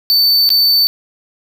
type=tone with dropouts; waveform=square; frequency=4537 Hz; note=C#8; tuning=39 cents sharp; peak=-9 dBFS; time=0.1-0.87 s; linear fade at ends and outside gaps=0 ms; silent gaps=0.491-0.503 s; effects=none